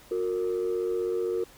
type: tone pair together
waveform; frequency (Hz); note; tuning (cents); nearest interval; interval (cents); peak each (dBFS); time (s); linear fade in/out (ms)
sine; 363.4 / 459.2; F#4 / A#4; -31 / -26; major third; 405; -27; 0.11-1.44; 5
effects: tanh soft clip ceiling -21 dBFS + pink hiss -53 dBFS RMS until 1.57 s